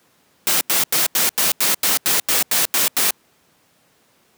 white noise bursts, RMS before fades -17 dBFS, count 12, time 0.47-3.107 s, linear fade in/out 0 ms, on 140 ms, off 87 ms, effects pink hiss -58 dBFS RMS until 4.37 s + high-pass 150 Hz 12 dB/octave

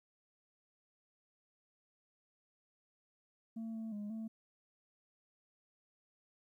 sine tone with pitch steps, 225.2 / 223 / 207 / 222.2 Hz, A3 / A3 / G#3 / A3, +40 / +23 / -5 / +17 cents, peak -37 dBFS, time 3.56-4.28 s, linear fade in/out 10 ms, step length 180 ms, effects tanh soft clip ceiling -39 dBFS + 13-bit

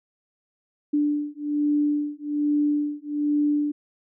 sine beating tone pair, 293.7 / 294.9 Hz, D4 / D4, 0 / +7 cents, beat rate 1.2 Hz, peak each -24 dBFS, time 0.93-3.72 s, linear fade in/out 10 ms, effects none

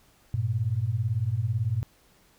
sine beating tone pair, 100 / 118 Hz, G2 / A#2, +35 / +22 cents, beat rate 18 Hz, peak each -28 / -26 dBFS, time 0.34-1.83 s, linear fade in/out 0 ms, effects pink hiss -61 dBFS RMS until 2.38 s

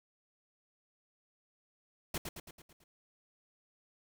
pink noise with echo, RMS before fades -36 dBFS, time 2.14-2.18 s, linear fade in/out 5 ms, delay 110 ms, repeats 6, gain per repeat -5 dB, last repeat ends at 2.84 s, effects none

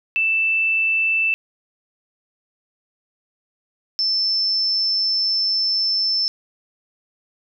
sine tone pair in turn, 2651 / 5302 Hz, E7 / E8, +9 / +9 cents, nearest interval octave, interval 1200 cents, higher second, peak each -16 / -17 dBFS, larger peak first, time 0.16-1.34 / 3.99-6.28 s, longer second, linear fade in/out 0 ms, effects none

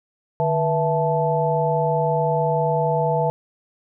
sine tone cluster, 151.7 / 486.6 / 662 / 873 Hz, D#3 / B4 / E5 / A5, -44 / -26 / +7 / -14 cents, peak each -23 dBFS, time 0.4-3.3 s, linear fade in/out 0 ms, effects none

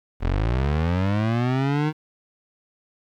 25% pulse linear sweep, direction up, 38.89 to 156.6 Hz, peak -16 dBFS, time 0.2-1.93 s, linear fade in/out 50 ms, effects low-pass 3000 Hz 12 dB/octave + 9-bit

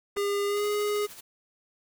square tone with pitch glide, 404.6 to 415.3 Hz, G#4 to G#4, -45 to 0 cents, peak -26 dBFS, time 0.16-1.07 s, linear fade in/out 20 ms, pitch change +45 cents, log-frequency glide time 0.46-0.65 s
clicks, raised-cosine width 0.5 ms, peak -25 dBFS, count 2, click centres 0.167 / 0.171 s
white noise with tremolo, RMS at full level -44 dBFS, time 0.56-1.21 s, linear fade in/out 10 ms, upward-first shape sine, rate 13 Hz, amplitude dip 55%
effects none

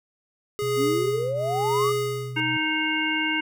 square tone with tremolo, 415.3 Hz, G#4, in tune, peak -21 dBFS, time 0.59-2.4 s, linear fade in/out 0 ms, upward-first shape triangle, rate 1 Hz, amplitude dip 95%
sine tone, 126.1 Hz, B2, 36 cents sharp, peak -31 dBFS, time 0.62-2.57 s, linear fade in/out 2 ms
sine exponential sweep, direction up, 256.6 to 1253 Hz, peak -24 dBFS, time 0.76-1.94 s, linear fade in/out 50 ms
harmonic tone, 311.1 Hz, D#4, in tune, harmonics 1 / 3 / 5 / 7 / 9, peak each -28 / -32 / -29 / -27 / -28 dBFS, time 2.36-3.41 s, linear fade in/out 10 ms
effects none

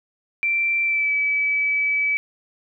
sine tone with pitch glide, 2349 to 2294 Hz, D7 to D7, 0 to -41 cents, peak -18 dBFS, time 0.43-2.17 s, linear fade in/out 0 ms, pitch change -41 cents, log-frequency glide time 0.83-1.13 s, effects none

